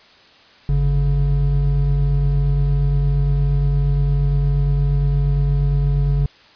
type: tone pair together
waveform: triangle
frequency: 50.03 / 141.5 Hz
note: G1 / C#3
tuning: +36 / +36 cents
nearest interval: octave + tritone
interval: 1800 cents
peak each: -15 dBFS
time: 0.69-6.26 s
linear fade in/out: 0 ms
effects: white hiss -48 dBFS RMS until 6.55 s + resampled to 11025 Hz